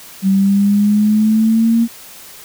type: exponential sweep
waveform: sine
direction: up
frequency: 191.5 to 233.1 Hz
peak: -9 dBFS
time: 0.22-1.88 s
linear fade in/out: 50 ms
effects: white hiss -37 dBFS RMS until 2.44 s